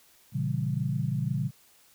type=chord; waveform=sine; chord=A# diminished seventh; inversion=none; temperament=equal; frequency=116.54 / 138.59 / 164.81 / 196 Hz; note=A#2 / C#3 / E3 / G3; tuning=0 / 0 / 0 / 0 cents; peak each=-32 / -29 / -33 / -35 dBFS; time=0.32-1.51 s; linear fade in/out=50 ms; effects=white hiss -60 dBFS RMS until 1.94 s